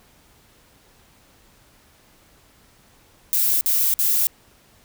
violet noise bursts, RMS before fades -19 dBFS, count 3, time 3.33-4.27 s, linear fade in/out 0 ms, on 280 ms, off 50 ms, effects pink hiss -55 dBFS RMS until 4.84 s

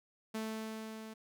sawtooth tone with level ramp, 219.9 Hz, A3, 1 cent flat, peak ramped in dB -32 to -42 dBFS, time 0.34-1.14 s, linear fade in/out 10 ms, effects none

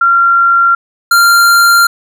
sine / square tone pair in turn, 1377 / 1388.2 Hz, F6 / F6, -25 / -11 cents, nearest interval unison, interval 14 cents, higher second, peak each -5 dBFS, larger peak neither, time 0.01-0.75 / 1.11-1.87 s, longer second, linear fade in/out 5 ms, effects none

